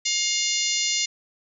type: harmonic tone with a mistuned harmonic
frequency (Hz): 709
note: F5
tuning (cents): +26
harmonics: 3 / 4 / 5 / 6 / 7 / 8 / 9 / 10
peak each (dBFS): -30 / -30 / -30 / -30 / -30 / -30 / -30 / -30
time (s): 0.05-1.06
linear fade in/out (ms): 10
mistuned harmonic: 8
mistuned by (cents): +30
effects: none